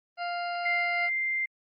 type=harmonic tone; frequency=698.5 Hz; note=F5; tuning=in tune; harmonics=1 / 2 / 3 / 4 / 6 / 7; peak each=-31 / -37 / -41 / -43 / -47 / -48 dBFS; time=0.17-1.1 s; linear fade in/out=50 ms
type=tone; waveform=sine; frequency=2093 Hz; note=C7; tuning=in tune; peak=-26 dBFS; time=0.65-1.46 s; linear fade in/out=10 ms
effects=Opus 32 kbps